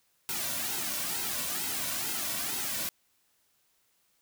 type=noise with flanger; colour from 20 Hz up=white; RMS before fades=-33 dBFS; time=0.29-2.89 s; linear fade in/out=0 ms; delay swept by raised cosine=1.7 to 2.44 ms; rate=2.2 Hz; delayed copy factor=-0.65; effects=white hiss -71 dBFS RMS until 4.21 s